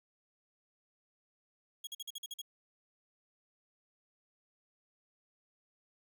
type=tone bursts; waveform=sawtooth; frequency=3306 Hz; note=G#7; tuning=9 cents flat; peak=-37 dBFS; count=8; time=1.84-2.417 s; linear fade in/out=5 ms; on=31 ms; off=47 ms; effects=none